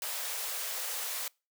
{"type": "high-pass noise", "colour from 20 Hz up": "white", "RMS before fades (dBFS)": -36, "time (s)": [0.02, 1.28], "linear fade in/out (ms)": 2, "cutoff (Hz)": 430, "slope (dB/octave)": 96, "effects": ["noise-tail reverb RT60 0.3 s tail -26 dB re dry"]}